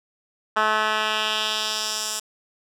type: tone with band-pass filter sweep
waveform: 10% pulse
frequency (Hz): 215.7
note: A3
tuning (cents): -34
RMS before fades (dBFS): -24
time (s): 0.56-2.2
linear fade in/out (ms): 10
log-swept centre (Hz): 1400 to 7500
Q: 1.6
effects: none